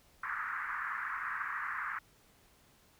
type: band-pass noise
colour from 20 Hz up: pink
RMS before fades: -38 dBFS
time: 0.23-1.99 s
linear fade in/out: 5 ms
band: 1100 to 1900 Hz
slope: 48 dB/octave
effects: pink hiss -65 dBFS RMS until 2.99 s